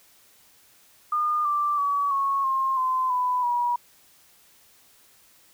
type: tone with pitch steps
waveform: sine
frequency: 1215 / 1175.6 / 1137.6 / 1100.7 / 1065.1 / 1030.6 / 997.2 / 964.9 Hz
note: D#6 / D6 / C#6 / C#6 / C6 / C6 / B5 / B5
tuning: -42 / +1 / +45 / -13 / +30 / -27 / +16 / -41 cents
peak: -21 dBFS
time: 1.12-3.76 s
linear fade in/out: 5 ms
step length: 330 ms
effects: white hiss -57 dBFS RMS until 5.53 s